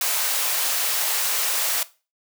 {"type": "high-pass noise", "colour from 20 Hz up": "white", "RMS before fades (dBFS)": -23, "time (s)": [0.01, 1.83], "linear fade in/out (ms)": 2, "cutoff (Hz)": 510, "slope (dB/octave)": 24, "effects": ["noise-tail reverb RT60 0.3 s tail -17 dB re dry"]}